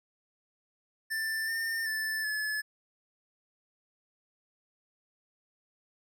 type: tone with pitch steps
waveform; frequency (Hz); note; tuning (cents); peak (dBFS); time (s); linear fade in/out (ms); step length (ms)
square; 1775 / 1809 / 1757 / 1719; A6 / A6 / A6 / A6; +15 / +48 / -3 / -41; -31; 1.1-2.62; 20; 380
effects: none